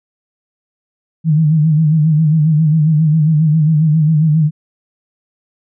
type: tone with vibrato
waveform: sine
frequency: 155.56 Hz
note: D#3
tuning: in tune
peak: -8 dBFS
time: 1.24-4.51 s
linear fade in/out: 50 ms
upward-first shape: sine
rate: 7.4 Hz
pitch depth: 77 cents each way
effects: none